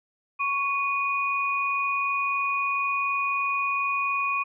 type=tone pair together; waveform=sine; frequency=1108.1 / 2469 Hz; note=C#6 / D#7; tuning=-1 / -14 cents; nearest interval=octave + major second; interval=1387 cents; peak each=-26 dBFS; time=0.39-4.44 s; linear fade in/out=20 ms; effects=none